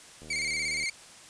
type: click train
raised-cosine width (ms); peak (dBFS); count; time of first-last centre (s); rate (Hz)
2; -35; 49; 0.22-0.838; 77.7
type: tone with vibrato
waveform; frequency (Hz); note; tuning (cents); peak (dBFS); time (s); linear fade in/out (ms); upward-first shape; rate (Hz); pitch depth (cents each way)
sawtooth; 2204; C#7; -11; -25; 0.3-0.9; 5; square; 17; 62
effects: white hiss -50 dBFS RMS until 1.29 s + resampled to 22050 Hz